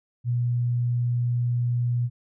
sine tone, 121.1 Hz, B2, 34 cents flat, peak -21 dBFS, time 0.24-2.1 s, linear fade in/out 50 ms, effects none

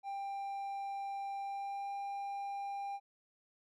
triangle tone with pitch glide, 792 to 798 Hz, G5 to G5, +18 to +31 cents, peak -36 dBFS, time 0.03-3 s, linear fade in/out 50 ms, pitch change +13 cents, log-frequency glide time 1.41-1.92 s, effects none

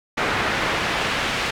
brown noise with band-pass filter sweep, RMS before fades -23 dBFS, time 0.17-1.51 s, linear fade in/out 10 ms, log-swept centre 1800 to 2800 Hz, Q 0.91, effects none

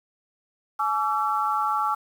sine tone cluster, 852 / 1146 / 1344 Hz, G#5 / D6 / E6, +44 / -43 / +33 cents, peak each -26 dBFS, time 0.79-1.95 s, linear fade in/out 10 ms, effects 8-bit

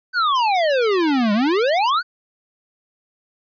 square exponential two-way sweep, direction down then up, 1541 to 200 to 1541 Hz, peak -16 dBFS, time 0.13-2.03 s, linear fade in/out 50 ms, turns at 1.33 s, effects resampled to 11025 Hz

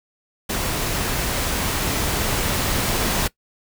pink noise with level ramp, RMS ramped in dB -24 to -21 dBFS, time 0.49-3.28 s, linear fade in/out 10 ms, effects noise-tail reverb RT60 0.1 s tail -20 dB re dry

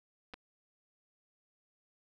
clicks, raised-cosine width 0.3 ms, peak -30 dBFS, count 2, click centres 0.337 / 0.341 s, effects none

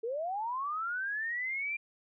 sine linear sweep, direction up, 433.5 to 2394 Hz, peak -32 dBFS, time 0.03-1.77 s, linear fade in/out 10 ms, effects none

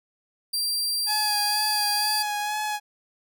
sawtooth tone, 4720 Hz, D8, 8 cents sharp, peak -21 dBFS, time 0.53-2.23 s, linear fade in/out 10 ms
sawtooth tone with vibrato, 840 Hz, G#5, 19 cents sharp, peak -22 dBFS, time 1.06-2.8 s, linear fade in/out 50 ms, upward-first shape sine, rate 2.1 Hz, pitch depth 23 cents each way
effects none

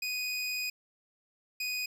25% pulse tone pair in turn, 2489 / 2489 Hz, D#7 / D#7, 0 / 0 cents, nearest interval unison, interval 0 cents, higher neither, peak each -28 dBFS, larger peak neither, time 0.02-0.7 / 1.6-1.86 s, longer first, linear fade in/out 5 ms, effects none

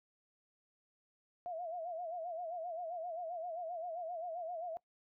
sine tone with vibrato, 680 Hz, F5, 46 cents flat, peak -39 dBFS, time 1.46-4.77 s, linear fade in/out 0 ms, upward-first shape sine, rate 7.6 Hz, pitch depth 110 cents each way, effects noise-tail reverb RT60 0.1 s tail -20 dB re dry

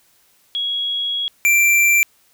sine / square tone pair in turn, 3322 / 2354 Hz, G#7 / D7, 0 / +3 cents, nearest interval tritone, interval 597 cents, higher first, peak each -19 / -12 dBFS, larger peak second, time 0.55-1.28 / 1.45-2.03 s, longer first, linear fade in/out 0 ms, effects white hiss -57 dBFS RMS until 2.33 s

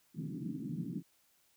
pink band-pass noise, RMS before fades -40 dBFS, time 0.14-1.03 s, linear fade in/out 50 ms, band 140 to 300 Hz, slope 48 dB/octave, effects white hiss -71 dBFS RMS until 1.56 s

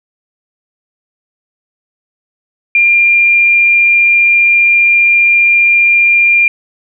sine tone, 2395 Hz, D7, 33 cents sharp, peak -5 dBFS, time 2.75-6.48 s, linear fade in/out 2 ms, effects none

